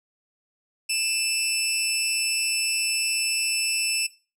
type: tone with amplitude modulation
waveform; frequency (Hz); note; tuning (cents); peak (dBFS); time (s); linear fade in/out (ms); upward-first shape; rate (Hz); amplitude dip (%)
15% pulse; 2646; E7; +6; -13; 0.89-4.07; 10; sine; 219; 60
effects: noise-tail reverb RT60 0.3 s tail -17 dB re dry + low-pass 12000 Hz 12 dB/octave